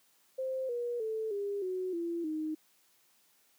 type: tone with pitch steps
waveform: sine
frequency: 523.3 / 479.9 / 440 / 403.5 / 370 / 339.3 / 311.2 Hz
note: C5 / B4 / A4 / G#4 / F#4 / F4 / D#4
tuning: 0 / -50 / 0 / -50 / 0 / -50 / 0 cents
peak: -32 dBFS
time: 0.38-2.55 s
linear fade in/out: 10 ms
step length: 310 ms
effects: white hiss -68 dBFS RMS until 3.58 s + high-pass 150 Hz 12 dB/octave